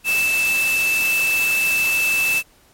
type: tone in noise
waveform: sine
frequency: 2637 Hz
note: E7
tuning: in tune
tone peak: -16 dBFS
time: 0.04-2.43 s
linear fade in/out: 50 ms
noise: white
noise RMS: -26 dBFS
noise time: 0.04-2.43 s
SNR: +7 dB
effects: pink hiss -54 dBFS RMS until 2.73 s + MP3 64 kbps